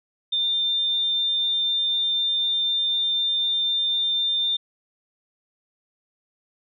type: tone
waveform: sine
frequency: 3598 Hz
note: A7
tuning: 38 cents sharp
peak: -20 dBFS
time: 0.32-4.57 s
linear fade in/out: 10 ms
effects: none